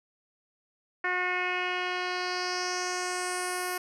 10% pulse tone with low-pass filter sweep, 362.1 Hz, F#4, 37 cents flat, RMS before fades -31 dBFS, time 1.04-3.78 s, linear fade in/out 5 ms, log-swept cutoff 1900 to 12000 Hz, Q 3.2, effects none

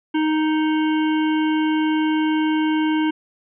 harmonic tone with a mistuned harmonic, 311.1 Hz, D#4, in tune, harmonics 1 / 3 / 5 / 7 / 9 / 10, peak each -17 / -27 / -31 / -34 / -36 / -37 dBFS, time 0.14-3.11 s, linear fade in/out 10 ms, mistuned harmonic 7, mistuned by +22 cents, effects none

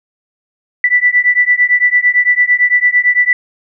sine beating tone pair, 1968 / 1976.9 Hz, B6 / B6, -7 / +1 cents, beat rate 8.9 Hz, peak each -11 dBFS, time 0.84-3.33 s, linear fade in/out 2 ms, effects none

